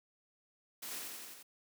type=noise with echo; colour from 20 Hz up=white; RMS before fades=-44 dBFS; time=0.82-1 s; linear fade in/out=10 ms; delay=86 ms; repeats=5; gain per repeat=-2 dB; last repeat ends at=1.43 s; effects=high-pass 150 Hz 12 dB/octave